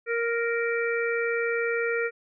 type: harmonic tone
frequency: 466.2 Hz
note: A#4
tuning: in tune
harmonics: 1 / 3 / 4 / 5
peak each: -26 / -31 / -32 / -33 dBFS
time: 0.06-2.11 s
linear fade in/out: 50 ms
effects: none